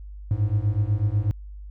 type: beating tone pair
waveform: triangle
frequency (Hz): 99.9 / 108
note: G2 / A2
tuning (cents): +33 / -32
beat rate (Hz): 8.1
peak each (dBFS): -21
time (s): 0.31-1.31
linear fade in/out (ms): 0
effects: added 50 Hz sine -36 dBFS peak until 1.7 s